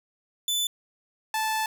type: tone pair in turn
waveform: sawtooth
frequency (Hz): 3500 / 875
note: A7 / A5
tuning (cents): -10 / -10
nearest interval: 2 octaves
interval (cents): 2400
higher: first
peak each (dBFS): -21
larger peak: neither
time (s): 0.48-0.67 / 1.34-1.66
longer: second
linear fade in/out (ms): 2
effects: none